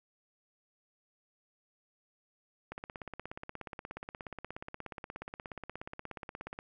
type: click train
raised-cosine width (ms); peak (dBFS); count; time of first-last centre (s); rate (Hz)
0.5; -26; 66; 2.72-6.589; 16.8
effects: none